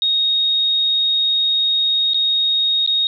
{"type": "tone with dropouts", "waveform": "sine", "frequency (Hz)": 3737, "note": "A#7", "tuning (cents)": 4, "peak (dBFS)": -14, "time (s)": [0.02, 3.07], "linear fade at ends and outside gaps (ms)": 1, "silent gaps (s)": [[2.135, 2.144], [2.863, 2.875]], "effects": []}